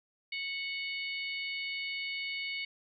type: harmonic tone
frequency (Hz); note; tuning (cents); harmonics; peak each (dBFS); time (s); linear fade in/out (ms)
737; F#5; -7; 3 / 4 / 5 / 6; -36 / -42 / -46 / -44; 0.32-2.65; 5
effects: none